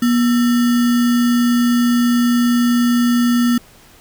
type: tone with sample-and-hold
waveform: sine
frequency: 240.4 Hz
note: B3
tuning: 46 cents flat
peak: -11 dBFS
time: 0.02-3.58 s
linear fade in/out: 5 ms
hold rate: 1575 Hz
effects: pink hiss -46 dBFS RMS until 4 s